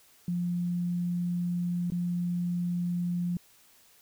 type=tone with dropouts; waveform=sine; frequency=175.5 Hz; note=F3; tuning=9 cents sharp; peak=-27 dBFS; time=0.28-3.37 s; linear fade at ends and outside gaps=2 ms; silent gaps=1.902-1.92 s; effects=white hiss -60 dBFS RMS until 4.01 s